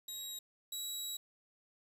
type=tone pair in turn; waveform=20% pulse; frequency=3824 / 3880 Hz; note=A#7 / B7; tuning=+43 / -31 cents; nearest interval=unison; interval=26 cents; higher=second; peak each=-36 / -33 dBFS; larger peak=second; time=0.08-0.39 / 0.72-1.17 s; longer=second; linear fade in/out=5 ms; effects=10-bit